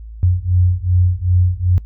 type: beating tone pair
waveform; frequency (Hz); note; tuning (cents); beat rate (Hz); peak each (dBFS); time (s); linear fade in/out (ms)
sine; 89 / 91.6; F2 / F#2; +33 / -17; 2.6; -15; 0.23-1.78; 0
effects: noise-tail reverb RT60 0.1 s tail -20 dB re dry + added 55 Hz sine -30 dBFS peak until 1.85 s